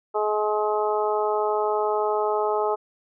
harmonic tone, 211.7 Hz, G#3, 33 cents sharp, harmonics 2 / 3 / 4 / 5 / 6, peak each -24 / -28 / -26 / -32 / -31 dBFS, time 0.14-2.76 s, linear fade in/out 20 ms, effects none

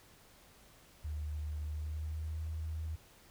sine tone with pitch glide, 75.6 to 79.31 Hz, D#2 to D#2, -49 to +34 cents, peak -36 dBFS, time 1.04-2.96 s, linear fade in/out 10 ms, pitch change +83 cents, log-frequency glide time 1.64-2.44 s, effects pink hiss -61 dBFS RMS until 3.3 s

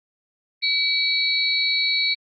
sine tone cluster, 2285 / 3911 / 4355 Hz, D7 / B7 / C#8, -48 / -18 / -31 cents, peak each -23 dBFS, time 0.62-2.15 s, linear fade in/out 20 ms, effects Opus 48 kbps

